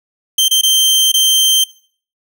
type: tone with dropouts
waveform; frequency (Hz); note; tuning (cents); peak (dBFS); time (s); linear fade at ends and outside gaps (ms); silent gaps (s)
sawtooth; 3136; G7; 0; -6; 0.38-1.64; 5; 0.483-0.51 / 0.613-0.632 / 1.119-1.139
effects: noise-tail reverb RT60 0.5 s tail -21 dB re dry